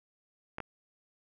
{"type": "clicks", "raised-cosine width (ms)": 0.5, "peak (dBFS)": -22, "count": 2, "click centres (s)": [0.584, 0.603], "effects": []}